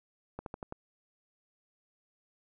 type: slowing click train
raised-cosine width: 1 ms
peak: -25 dBFS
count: 5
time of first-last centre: 0.39-0.724 s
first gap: 72 ms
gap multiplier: 1.1
effects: none